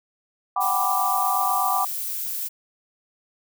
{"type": "chord", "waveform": "sine", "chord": "G major seventh", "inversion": "third", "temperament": "equal with one note detuned", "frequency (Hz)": [740, 788.1, 987.8, 1174.7], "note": ["F#5", "G5", "B5", "D6"], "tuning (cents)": [0, 9, 0, 0], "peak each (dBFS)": [-26, -26, -27, -24], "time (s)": [0.56, 1.85], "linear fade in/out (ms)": 5}
{"type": "noise", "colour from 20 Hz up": "violet", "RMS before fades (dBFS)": -29, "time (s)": [0.6, 2.49], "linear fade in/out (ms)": 20}
{"effects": []}